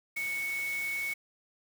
sine tone in noise, 2217 Hz, C#7, in tune, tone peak -31 dBFS, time 0.16-1.14 s, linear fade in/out 10 ms, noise white, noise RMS -44 dBFS, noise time 0.16-1.14 s, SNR +10 dB, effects none

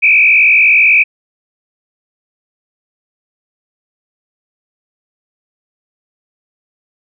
sine tone with frequency modulation, 2431 Hz, D#7, 41 cents flat, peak -5 dBFS, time 0.02-1.04 s, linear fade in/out 20 ms, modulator 56.1 Hz, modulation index 2.5, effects none

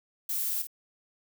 violet noise with echo, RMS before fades -31 dBFS, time 0.29-0.62 s, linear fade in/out 5 ms, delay 51 ms, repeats 1, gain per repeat -9 dB, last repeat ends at 0.671 s, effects none

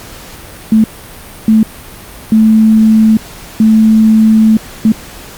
sine tone bursts at uneven times, 219.5 Hz, A3, 4 cents flat, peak -3 dBFS, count 5, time 0.72-0.84 / 1.48-1.63 / 2.32-3.17 / 3.6-4.57 / 4.85-4.92 s, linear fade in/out 2 ms, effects pink hiss -31 dBFS RMS until 5.37 s + Opus 48 kbps

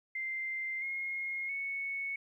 sine tone with pitch steps, 2088 / 2149 / 2212 Hz, C7 / C7 / C#7, -4 / +46 / -4 cents, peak -34 dBFS, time 0.15-2.16 s, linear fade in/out 5 ms, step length 670 ms, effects 12-bit

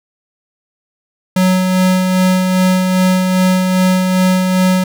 square tone with tremolo, 185 Hz, F#3, in tune, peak -9 dBFS, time 1.36-4.84 s, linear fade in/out 5 ms, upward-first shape sine, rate 2.5 Hz, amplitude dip 35%, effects none

